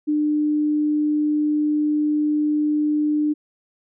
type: tone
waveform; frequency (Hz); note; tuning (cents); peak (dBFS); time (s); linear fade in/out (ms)
sine; 300; D4; +37; -17; 0.07-3.34; 20
effects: none